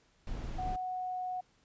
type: noise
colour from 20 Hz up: brown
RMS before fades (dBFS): -38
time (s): 0.27-0.76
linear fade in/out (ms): 2
type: tone with pitch glide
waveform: sine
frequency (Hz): 740 to 734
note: F#5 to F#5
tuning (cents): 0 to -14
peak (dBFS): -34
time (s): 0.58-1.41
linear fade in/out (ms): 10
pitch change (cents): -14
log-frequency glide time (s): 0.69-1.21
effects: pink hiss -69 dBFS RMS until 1.64 s + resampled to 16000 Hz